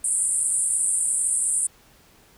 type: band-pass noise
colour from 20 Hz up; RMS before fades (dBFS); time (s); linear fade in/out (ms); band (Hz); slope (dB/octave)
white; -23; 0.04-1.67; 5; 8300 to 9700; 96
effects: pink hiss -55 dBFS RMS until 2.37 s